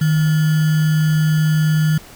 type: tone with sample-and-hold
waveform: sine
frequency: 155.56 Hz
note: D#3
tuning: in tune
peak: -12 dBFS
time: 0.01-1.98 s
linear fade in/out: 5 ms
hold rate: 1575 Hz
effects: pink hiss -41 dBFS RMS until 2.15 s